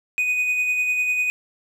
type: tone with tremolo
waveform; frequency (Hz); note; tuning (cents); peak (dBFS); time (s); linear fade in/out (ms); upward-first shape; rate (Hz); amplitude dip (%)
triangle; 2489; D#7; 0; -16; 0.18-1.3; 0; sine; 10; 35
effects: none